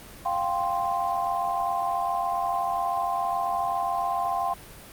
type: chord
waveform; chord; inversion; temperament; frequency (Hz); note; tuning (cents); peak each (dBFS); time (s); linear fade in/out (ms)
sine; F suspended second; none; just; 698.5 / 785.8 / 1047.7; F5 / G5 / C6; 0 / +4 / +2; -28; 0.25-4.54; 10
effects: pink hiss -45 dBFS RMS until 4.92 s + Opus 32 kbps